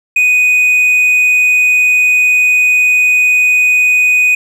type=tone; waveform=triangle; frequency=2489 Hz; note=D#7; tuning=in tune; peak=-5 dBFS; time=0.16-4.35 s; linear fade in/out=5 ms; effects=none